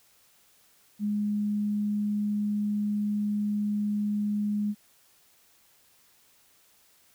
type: tone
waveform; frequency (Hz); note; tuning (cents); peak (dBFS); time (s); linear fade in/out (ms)
sine; 207.7; G#3; 0; -25; 0.99-4.75; 50
effects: white hiss -62 dBFS RMS until 7.14 s